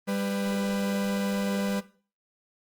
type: tone pair together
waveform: 45% pulse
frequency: 198.43 / 500 Hz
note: G3 / B4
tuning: +21 / +21 cents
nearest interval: octave + major third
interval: 1600 cents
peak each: -27 / -33 dBFS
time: 0.07-1.81 s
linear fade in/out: 20 ms
effects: noise-tail reverb RT60 0.4 s tail -17 dB re dry + Opus 32 kbps